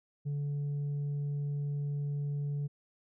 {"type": "tone with tanh clipping", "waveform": "sine", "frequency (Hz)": 144.1, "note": "D3", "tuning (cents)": -33, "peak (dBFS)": -32, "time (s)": [0.25, 2.68], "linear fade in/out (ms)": 20, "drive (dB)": 2, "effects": []}